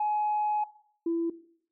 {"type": "tone pair in turn", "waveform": "sine", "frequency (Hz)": [843, 334.5], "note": ["G#5", "E4"], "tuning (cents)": [26, 25], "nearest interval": "octave + major third", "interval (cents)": 1601, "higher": "first", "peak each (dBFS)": -24, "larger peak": "neither", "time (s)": [[0, 0.64], [1.06, 1.3]], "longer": "first", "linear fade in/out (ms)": 5, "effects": ["noise-tail reverb RT60 0.6 s tail -17 dB re dry", "tanh soft clip ceiling -21 dBFS"]}